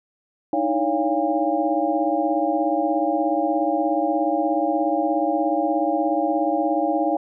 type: tone cluster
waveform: sine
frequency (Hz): 303.7 / 320.5 / 562 / 696 / 808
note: D#4 / E4 / C#5 / F5 / G#5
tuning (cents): -42 / -49 / +24 / -6 / -48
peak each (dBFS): -25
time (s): 0.53-7.17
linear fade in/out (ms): 2
effects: none